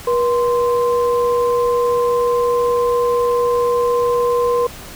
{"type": "tone pair together", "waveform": "sine", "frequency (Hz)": [482, 1039.8], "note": ["B4", "C6"], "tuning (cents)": [-42, -11], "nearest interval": "octave + minor second", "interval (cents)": 1331, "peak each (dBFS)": [-14, -20], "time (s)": [0.07, 4.67], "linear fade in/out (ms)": 5, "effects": ["pink hiss -35 dBFS RMS until 4.95 s"]}